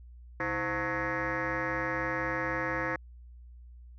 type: tone with frequency modulation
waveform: sine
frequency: 1100 Hz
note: C#6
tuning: 14 cents flat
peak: -28 dBFS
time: 0.4-2.96 s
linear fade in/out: 2 ms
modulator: 194 Hz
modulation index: 4.6
effects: tanh soft clip ceiling -24 dBFS + added 60 Hz sine -47 dBFS peak until 3.98 s